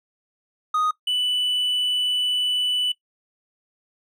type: tone pair in turn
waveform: triangle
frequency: 1244.5 / 2978 Hz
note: D#6 / F#7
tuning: 0 / +11 cents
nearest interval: octave + minor third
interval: 1511 cents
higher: second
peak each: -17 / -19 dBFS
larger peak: first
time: 0.74-0.91 / 1.07-2.92 s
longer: second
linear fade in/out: 5 ms
effects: noise-tail reverb RT60 0.1 s tail -19 dB re dry